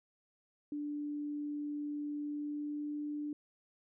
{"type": "tone with pitch glide", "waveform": "sine", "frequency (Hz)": [293.7, 295.7], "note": ["D4", "D4"], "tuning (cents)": [0, 12], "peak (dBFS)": -36, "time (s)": [0.72, 3.33], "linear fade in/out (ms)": 2, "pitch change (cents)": 12, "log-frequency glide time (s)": [2.21, 2.98], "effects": []}